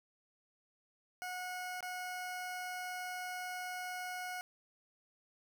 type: tone with dropouts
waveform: 20% pulse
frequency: 729 Hz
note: F#5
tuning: 26 cents flat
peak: -35 dBFS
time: 1.22-4.41 s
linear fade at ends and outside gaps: 0 ms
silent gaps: 1.806-1.827 s
effects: none